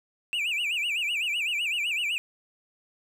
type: tone with vibrato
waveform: triangle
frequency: 2603 Hz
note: E7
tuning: 22 cents flat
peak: -24 dBFS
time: 0.33-2.18 s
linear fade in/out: 0 ms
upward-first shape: sine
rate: 7.9 Hz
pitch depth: 210 cents each way
effects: 11-bit